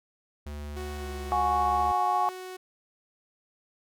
square tone with pitch glide, 73.42 to 70.55 Hz, D2 to C#2, 0 to +31 cents, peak -36 dBFS, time 0.46-1.92 s, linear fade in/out 5 ms, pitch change -69 cents, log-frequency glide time 0.97-1.07 s
sawtooth tone, 370 Hz, F#4, in tune, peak -34 dBFS, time 0.76-2.57 s, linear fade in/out 10 ms
sine chord, F# suspended second, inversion none, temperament equal with one note detuned, 725.6 / 830.6 / 1108.7 Hz, F#5 / G#5 / C#6, -34 / 0 / 0 cents, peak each -27 dBFS, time 1.32-2.29 s, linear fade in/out 0 ms
effects none

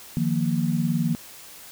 sine chord, Eb suspended second, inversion none, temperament equal, 155.56 / 174.61 / 233.1 Hz, Eb3 / F3 / Bb3, 0 / 0 / 0 cents, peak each -25 dBFS, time 0.17-1.15 s, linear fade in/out 0 ms, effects white hiss -44 dBFS RMS until 1.71 s

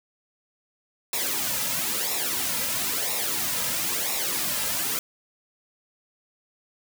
white noise with flanger, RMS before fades -27 dBFS, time 1.13-4.99 s, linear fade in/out 2 ms, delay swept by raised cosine 0.64 to 2.74 ms, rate 1 Hz, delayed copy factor -0.7, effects none

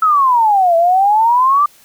sine exponential two-way sweep, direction down then up, 1318.5 to 659.3 to 1197 Hz, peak -8 dBFS, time 0.02-1.66 s, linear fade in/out 5 ms, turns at 0.76 s, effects white hiss -47 dBFS RMS until 1.84 s

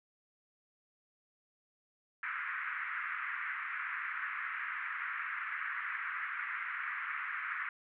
white band-pass noise, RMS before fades -39 dBFS, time 2.23-7.69 s, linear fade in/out 2 ms, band 1200 to 2100 Hz, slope 48 dB/octave, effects none

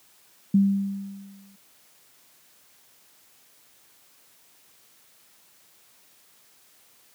sine tone with exponential decay, 197.4 Hz, G3, 12 cents sharp, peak -13 dBFS, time 0.54-1.56 s, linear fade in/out 5 ms, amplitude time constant 220 ms, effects white hiss -58 dBFS RMS until 7.14 s + high-pass 100 Hz 12 dB/octave

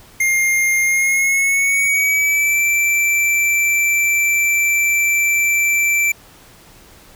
square tone with pitch glide, 2119 to 2338 Hz, C7 to D7, +21 to -8 cents, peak -14 dBFS, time 0.2-6.12 s, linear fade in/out 5 ms, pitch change +171 cents, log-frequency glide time 0.83-2.61 s, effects pink hiss -45 dBFS RMS until 7.15 s

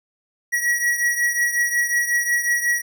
square beating tone pair, 1916 / 1921.5 Hz, A#6 / B6, +47 / -48 cents, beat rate 5.5 Hz, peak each -20 / -25 dBFS, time 0.52-2.82 s, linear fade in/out 20 ms, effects none

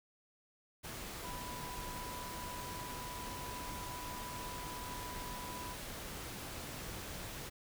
sine tone in noise, 987.8 Hz, B5, in tune, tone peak -46 dBFS, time 1.23-5.75 s, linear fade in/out 20 ms, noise pink, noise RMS -45 dBFS, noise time 0.83-7.5 s, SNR -4 dB, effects none

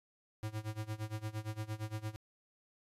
square tone with tremolo, 108.1 Hz, A2, 30 cents flat, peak -36 dBFS, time 0.43-2.16 s, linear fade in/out 0 ms, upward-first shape sine, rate 8.7 Hz, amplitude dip 90%, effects resampled to 32000 Hz

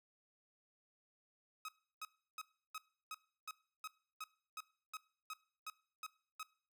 sawtooth tone bursts, 1271 Hz, D#6, 36 cents sharp, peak -40 dBFS, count 14, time 1.65-6.43 s, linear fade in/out 2 ms, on 35 ms, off 330 ms, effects noise-tail reverb RT60 0.5 s tail -21 dB re dry

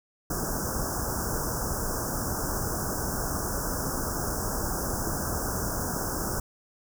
pink band-stop noise, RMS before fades -30 dBFS, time 0.3-6.4 s, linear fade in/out 5 ms, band 1600 to 5200 Hz, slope 96 dB/octave, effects none

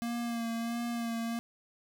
square tone with vibrato, 233.1 Hz, A#3, in tune, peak -33 dBFS, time 0.02-1.39 s, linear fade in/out 0 ms, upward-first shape sine, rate 1.5 Hz, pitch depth 28 cents each way, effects 12-bit

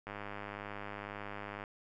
click train, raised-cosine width 0.5 ms, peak -27 dBFS, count 161, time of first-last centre 0.07-1.639 s, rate 102 Hz, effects none

